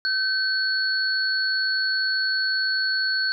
sine tone pair together, 1537 / 4395 Hz, G6 / C#8, -35 / -16 cents, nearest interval octave + tritone, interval 1819 cents, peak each -23 / -24 dBFS, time 0.05-3.32 s, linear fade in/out 0 ms, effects none

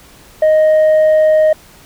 sine tone, 622.3 Hz, D#5, in tune, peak -4 dBFS, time 0.42-1.53 s, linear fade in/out 5 ms, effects tanh soft clip ceiling -6 dBFS + pink hiss -42 dBFS RMS until 1.85 s

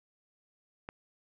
click, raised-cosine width 0.5 ms, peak -25 dBFS, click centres 0.889 s, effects none

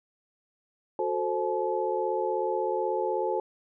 sine tone cluster, 366.2 / 442.4 / 525 / 859 Hz, F#4 / A4 / C5 / A5, -18 / +9 / +6 / -42 cents, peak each -31 dBFS, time 0.99-3.4 s, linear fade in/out 2 ms, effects none

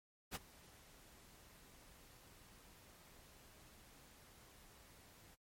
pink noise with ADSR envelope, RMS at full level -42 dBFS, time 0.31-5.36 s, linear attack 43 ms, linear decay 25 ms, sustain -21 dB, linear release 27 ms, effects noise-tail reverb RT60 0.1 s tail -21 dB re dry + MP3 64 kbps

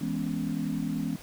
sine chord, C# minor seventh, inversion first, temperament equal, 164.81 / 207.7 / 246.9 / 277.2 Hz, E3 / G#3 / B3 / C#4, 0 / 0 / 0 / 0 cents, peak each -33 dBFS, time 0.01-1.16 s, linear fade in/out 5 ms, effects tanh soft clip ceiling -17 dBFS + pink hiss -48 dBFS RMS until 1.22 s

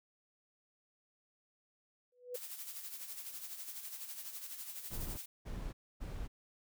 sine tone with exponential growth, 493.9 Hz, B4, in tune, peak -36 dBFS, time 2.12-2.36 s, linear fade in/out 5 ms, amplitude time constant 51 ms
blue noise with tremolo, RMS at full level -44 dBFS, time 2.34-5.26 s, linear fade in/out 10 ms, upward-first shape sine, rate 12 Hz, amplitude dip 55%
brown noise bursts, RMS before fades -42 dBFS, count 3, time 4.9-6.28 s, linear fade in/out 20 ms, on 280 ms, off 270 ms
effects none

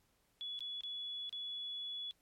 sine tone with dropouts, 3402 Hz, G#7, 41 cents sharp, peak -40 dBFS, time 0.41-2.11 s, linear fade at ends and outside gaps 0 ms, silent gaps 0.591-0.606 / 0.808-0.835 / 1.294-1.327 s, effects pink hiss -75 dBFS RMS until 2.21 s + MP3 64 kbps

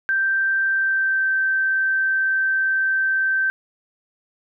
sine tone with pitch glide, 1568 to 1554.5 Hz, G6 to G6, 0 to -15 cents, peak -17 dBFS, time 0.09-3.5 s, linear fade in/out 0 ms, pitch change -15 cents, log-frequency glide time 0.7-1.27 s, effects none

